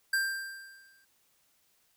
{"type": "tone with exponential decay", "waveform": "square", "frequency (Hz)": 1582, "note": "G6", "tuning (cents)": 15, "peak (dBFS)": -25, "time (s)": [0.13, 1.05], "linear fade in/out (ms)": 5, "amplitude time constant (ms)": 200, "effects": ["white hiss -70 dBFS RMS until 1.96 s"]}